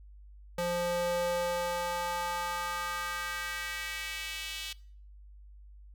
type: tone with high-pass filter sweep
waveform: square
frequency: 174.61 Hz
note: F3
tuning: in tune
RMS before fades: -34 dBFS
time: 0.58-4.73 s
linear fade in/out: 5 ms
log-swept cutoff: 360 to 3100 Hz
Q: 2.1
effects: noise-tail reverb RT60 0.5 s tail -22 dB re dry + added 50 Hz sine -49 dBFS peak until 5.94 s